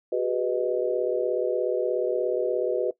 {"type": "chord", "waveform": "sine", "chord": "G# minor seventh", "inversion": "third", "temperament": "equal with one note detuned", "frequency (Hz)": [370, 406.8, 493.9, 622.3], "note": ["F#4", "G#4", "B4", "D#5"], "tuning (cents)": [0, -36, 0, 0], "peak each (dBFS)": [-27, -31, -26, -30], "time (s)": [0.12, 2.91], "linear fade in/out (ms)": 5, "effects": ["noise-tail reverb RT60 0.1 s tail -18 dB re dry"]}